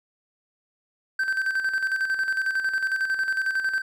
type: tone with tremolo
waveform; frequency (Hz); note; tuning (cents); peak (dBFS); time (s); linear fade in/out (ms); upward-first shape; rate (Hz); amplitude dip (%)
triangle; 1552; G6; -18; -19; 1.19-3.82; 5; square; 11; 55
effects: none